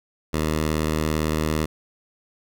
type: tone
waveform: 10% pulse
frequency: 77.78 Hz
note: D#2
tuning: in tune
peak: -13 dBFS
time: 0.33-1.66 s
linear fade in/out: 10 ms
effects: none